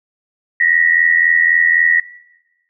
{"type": "tone pair together", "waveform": "sine", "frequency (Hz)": [1863.2, 1947], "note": ["A#6", "B6"], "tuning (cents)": [-1, -25], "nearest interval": "minor second", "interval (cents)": 76, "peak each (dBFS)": -13, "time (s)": [0.6, 2], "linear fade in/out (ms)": 5, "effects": ["noise-tail reverb RT60 1.0 s tail -19 dB re dry"]}